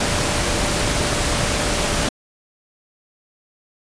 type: tone in noise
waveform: sine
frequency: 587.3 Hz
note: D5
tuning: in tune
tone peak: -30 dBFS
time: 0-2.09 s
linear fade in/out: 5 ms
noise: pink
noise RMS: -20 dBFS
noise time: 0-2.09 s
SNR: -13 dB
effects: resampled to 22050 Hz